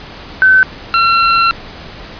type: tone pair in turn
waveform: sine / sawtooth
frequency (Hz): 1526 / 1359.5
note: G6 / F6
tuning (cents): -47 / -47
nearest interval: major second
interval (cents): 200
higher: first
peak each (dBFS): -4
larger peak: neither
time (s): 0.42-0.63 / 0.94-1.51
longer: second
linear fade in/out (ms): 0
effects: pink hiss -31 dBFS RMS until 2.19 s + resampled to 11025 Hz

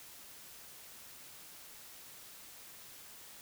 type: silence
effects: white hiss -53 dBFS RMS until 3.41 s

